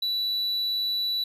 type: tone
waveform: triangle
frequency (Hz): 3949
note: B7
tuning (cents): -1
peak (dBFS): -23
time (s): 0.02-1.24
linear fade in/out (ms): 5
effects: resampled to 32000 Hz + 10-bit